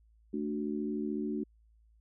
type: chord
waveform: sine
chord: D major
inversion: second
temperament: equal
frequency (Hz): 220 / 293.7 / 370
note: A3 / D4 / F#4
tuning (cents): 0 / 0 / 0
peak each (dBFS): -35 / -36 / -38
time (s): 0.33-1.44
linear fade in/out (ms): 10
effects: added 55 Hz sine -61 dBFS peak until 2 s